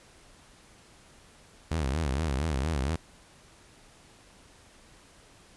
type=tone with vibrato; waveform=sawtooth; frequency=72.7 Hz; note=D2; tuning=17 cents flat; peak=-23 dBFS; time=1.71-2.96 s; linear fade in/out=5 ms; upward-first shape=sine; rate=4.3 Hz; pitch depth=220 cents each way; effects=pink hiss -56 dBFS RMS until 5.56 s + resampled to 24000 Hz